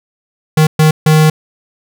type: tone bursts at uneven times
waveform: square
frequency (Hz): 155.56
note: D#3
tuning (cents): 0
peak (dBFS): -6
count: 3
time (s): 0.57-0.67 / 0.79-0.91 / 1.06-1.3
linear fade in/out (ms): 5
effects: none